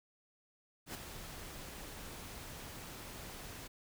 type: noise with ADSR envelope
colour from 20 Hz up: pink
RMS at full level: -41 dBFS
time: 0.86-3.68 s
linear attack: 88 ms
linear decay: 5 ms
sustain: -7 dB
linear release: 13 ms
effects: none